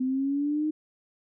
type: linear sweep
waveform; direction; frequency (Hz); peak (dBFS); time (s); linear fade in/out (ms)
sine; up; 254.3 to 310.6; -24; 0-0.71; 10
effects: none